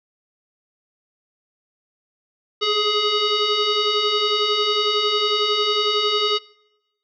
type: tone with frequency modulation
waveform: sine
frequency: 2093 Hz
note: C7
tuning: in tune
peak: -17 dBFS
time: 2.61-6.39 s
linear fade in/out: 20 ms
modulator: 835 Hz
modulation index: 2.8
effects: noise-tail reverb RT60 1.0 s tail -24 dB re dry